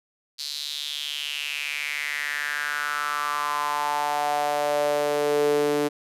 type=tone with high-pass filter sweep; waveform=sawtooth; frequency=146.83 Hz; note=D3; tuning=in tune; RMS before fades=-26 dBFS; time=0.38-5.89 s; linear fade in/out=20 ms; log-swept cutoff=4400 to 360 Hz; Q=5.2; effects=resampled to 32000 Hz